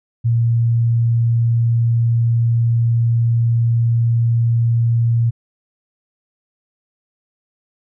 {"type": "tone", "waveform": "sine", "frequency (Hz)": 116.6, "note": "A#2", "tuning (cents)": 1, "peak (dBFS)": -12, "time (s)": [0.24, 5.31], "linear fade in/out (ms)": 20, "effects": []}